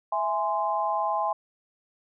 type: chord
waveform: sine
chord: E augmented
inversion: none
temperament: equal with one note detuned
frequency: 659.3 / 830.6 / 1039.3 Hz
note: E5 / G#5 / B#5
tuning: 0 / 0 / -12 cents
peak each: -30 / -27 / -28 dBFS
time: 0.12-1.33 s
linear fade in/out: 5 ms
effects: none